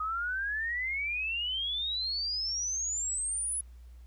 sine exponential sweep, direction up, 1244.5 to 10410 Hz, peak -30 dBFS, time 0-3.61 s, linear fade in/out 5 ms, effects added 60 Hz sine -47 dBFS peak until 4.06 s + pink hiss -69 dBFS RMS until 4.06 s

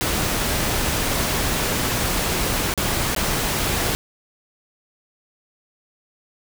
pink noise with dropouts, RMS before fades -22 dBFS, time 0.01-3.95 s, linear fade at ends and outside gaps 0 ms, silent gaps 2.739-2.776 / 3.149-3.163 s, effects none

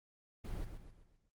brown noise with echo, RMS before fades -41 dBFS, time 0.44-0.65 s, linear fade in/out 10 ms, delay 130 ms, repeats 5, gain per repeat -7 dB, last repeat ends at 1.3 s, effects Opus 24 kbps

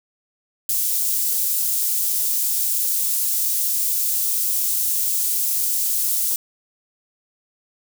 white high-pass noise, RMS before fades -21 dBFS, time 0.69-6.36 s, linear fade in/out 2 ms, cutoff 7700 Hz, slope 12 dB/octave, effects none

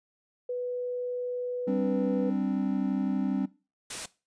sine tone, 493.9 Hz, B4, in tune, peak -29 dBFS, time 0.49-2.3 s, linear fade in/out 5 ms
triangle chord, G suspended fourth, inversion none, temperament equal, 196 / 261.6 / 293.7 Hz, G3 / C4 / D4, 0 / 0 / 0 cents, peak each -28 / -27 / -31 dBFS, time 1.67-3.46 s, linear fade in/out 10 ms
white noise, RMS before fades -36 dBFS, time 3.9-4.06 s, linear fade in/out 5 ms
effects noise-tail reverb RT60 0.3 s tail -19 dB re dry + resampled to 22050 Hz

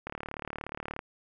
click train, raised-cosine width 0.5 ms, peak -21 dBFS, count 35, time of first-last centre 0.07-0.991 s, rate 36.9 Hz, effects none

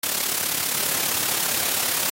white noise with amplitude modulation, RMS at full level -21 dBFS, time 0.03-2.1 s, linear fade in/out 5 ms, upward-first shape sine, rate 35.1 Hz, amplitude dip 55%, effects high-pass 100 Hz 12 dB/octave + AAC 48 kbps

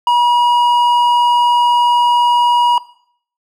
sine tone with hard clipping, 963 Hz, B5, 44 cents flat, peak -10 dBFS, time 0.07-2.78 s, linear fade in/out 2 ms, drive 6 dB, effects noise-tail reverb RT60 0.6 s tail -18 dB re dry

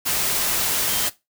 sine tone in noise, 3148 Hz, G7, 7 cents sharp, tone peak -32 dBFS, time 0.86-1.08 s, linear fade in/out 20 ms, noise white, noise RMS -22 dBFS, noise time 0.05-1.1 s, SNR -13 dB, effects noise-tail reverb RT60 0.2 s tail -17 dB re dry

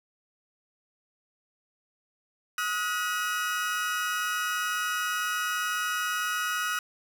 35% pulse tone cluster, 1264 / 1454 / 1923 Hz, D#6 / F#6 / B6, +27 / -31 / -47 cents, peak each -30 / -28 / -37 dBFS, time 2.58-6.79 s, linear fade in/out 2 ms, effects none

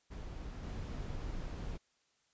brown noise with level steps, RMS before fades -44 / -41 dBFS, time 0.1-1.78 s, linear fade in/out 20 ms, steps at 0.63 s, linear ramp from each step 5 ms, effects white hiss -75 dBFS RMS until 2.33 s + resampled to 16000 Hz

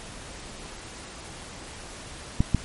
clicks, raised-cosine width 5 ms, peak -7 dBFS, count 2, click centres 2.405 / 2.547 s, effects pink hiss -41 dBFS RMS until 2.64 s + MP3 48 kbps

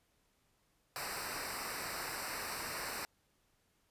pink noise with comb filter, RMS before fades -41 dBFS, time 0.96-3.05 s, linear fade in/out 0 ms, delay 0.3 ms, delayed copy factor -0.85, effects pink hiss -75 dBFS RMS until 3.9 s + resampled to 32000 Hz

